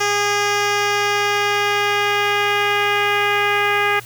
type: tone with low-pass filter sweep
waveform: 10% pulse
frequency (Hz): 409.6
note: G#4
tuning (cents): -24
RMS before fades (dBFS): -18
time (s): 0-4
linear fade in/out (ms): 10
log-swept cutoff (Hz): 5900 to 2400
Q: 1.6
effects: added 119 Hz sine -40 dBFS peak until 4.05 s + white hiss -41 dBFS RMS until 4.05 s